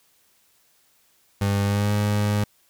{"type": "tone with pitch glide", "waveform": "30% pulse", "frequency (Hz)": [100.2, 103.79], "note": ["G2", "G#2"], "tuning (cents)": [38, -1], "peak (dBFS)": -17, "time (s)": [1.41, 2.44], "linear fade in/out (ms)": 5, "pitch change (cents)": 61, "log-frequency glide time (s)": [1.61, 1.92], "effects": ["white hiss -62 dBFS RMS until 2.69 s"]}